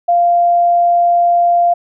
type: tone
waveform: sine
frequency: 695 Hz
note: F5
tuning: 9 cents flat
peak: -8 dBFS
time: 0.08-1.74 s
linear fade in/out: 10 ms
effects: none